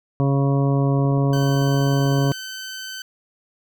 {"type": "harmonic tone", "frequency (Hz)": 138.59, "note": "C#3", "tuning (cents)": 0, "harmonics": [1, 2, 3, 4, 5, 7, 8], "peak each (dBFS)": [-17, -23, -27, -29, -31, -34, -35], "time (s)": [0.2, 2.32], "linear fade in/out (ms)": 0}
{"type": "click train", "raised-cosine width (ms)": 2, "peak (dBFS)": -24, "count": 21, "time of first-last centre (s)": [0.99, 2.248], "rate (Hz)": 15.9}
{"type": "tone", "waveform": "15% pulse", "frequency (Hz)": 1531, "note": "G6", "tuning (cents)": -41, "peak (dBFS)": -24, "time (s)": [1.33, 3.02], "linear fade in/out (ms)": 2}
{"effects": []}